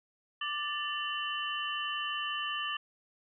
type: tone cluster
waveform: sine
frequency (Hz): 1181 / 1762 / 2762 / 3012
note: D6 / A6 / F7 / F#7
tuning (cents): +9 / +2 / -20 / +30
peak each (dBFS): -37 / -39 / -39 / -37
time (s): 0.41-2.77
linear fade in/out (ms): 5
effects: none